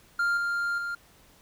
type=tone with level steps; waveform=triangle; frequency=1398 Hz; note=F6; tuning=1 cent sharp; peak=-21 / -24 / -28 dBFS; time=0.19-0.95 s; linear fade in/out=5 ms; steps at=0.37 / 0.78 s; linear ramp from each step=2 ms; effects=pink hiss -58 dBFS RMS until 1.41 s